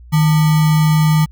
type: tone with sample-and-hold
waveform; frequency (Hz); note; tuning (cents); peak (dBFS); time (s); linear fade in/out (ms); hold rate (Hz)
sine; 155.5; D#3; -1; -9; 0.12-1.26; 20; 1050
effects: added 60 Hz sine -36 dBFS peak until 1.31 s